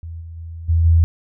sine tone with level steps, 82.8 Hz, E2, 8 cents sharp, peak -28 / -31 / -29 / -12 / -9 dBFS, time 0.03-1.04 s, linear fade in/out 0 ms, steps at 0.2 / 0.36 / 0.68 / 0.84 s, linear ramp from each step 20 ms, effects none

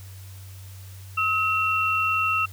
sine tone pair together, 1284 / 2721 Hz, E6 / F7, -46 / -46 cents, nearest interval octave + minor second, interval 1300 cents, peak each -23 dBFS, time 1.17-2.46 s, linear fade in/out 10 ms, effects added 95 Hz sine -39 dBFS peak until 2.52 s + white hiss -50 dBFS RMS until 2.52 s

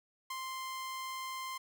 sawtooth tone with ADSR envelope, 1046.5 Hz, C6, in tune, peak -33 dBFS, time 0.3-1.58 s, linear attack 6 ms, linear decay 30 ms, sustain -2 dB, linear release 9 ms, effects none

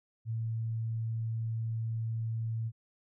sine tone, 113 Hz, A2, 47 cents sharp, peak -31 dBFS, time 0.25-2.72 s, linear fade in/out 50 ms, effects none

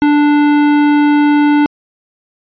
sine tone with hard clipping, 293.7 Hz, D4, in tune, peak -9 dBFS, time 0.02-1.66 s, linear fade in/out 0 ms, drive 15 dB, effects resampled to 11025 Hz

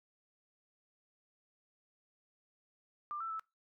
sine tone with pitch steps, 1191 / 1332 / 1312 Hz, D6 / E6 / E6, +24 / +18 / -9 cents, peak -37 dBFS, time 3.11-3.395 s, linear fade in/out 0 ms, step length 95 ms, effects noise-tail reverb RT60 0.2 s tail -22 dB re dry

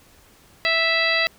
harmonic tone with a mistuned harmonic, 658 Hz, E5, 3 cents flat, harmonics 1 / 2 / 3 / 4 / 5 / 6 / 7, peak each -26 / -29 / -21 / -24 / -31 / -26 / -28 dBFS, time 0.65-1.27 s, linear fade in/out 0 ms, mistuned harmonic 7, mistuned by +36 cents, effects pink hiss -53 dBFS RMS until 1.38 s

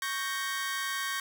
sawtooth chord, G diminished, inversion second, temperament equal, 1108.7 / 1568 / 1864.7 Hz, Db6 / G6 / Bb6, 0 / 0 / 0 cents, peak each -32 dBFS, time 0.02-1.2 s, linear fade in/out 2 ms, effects none

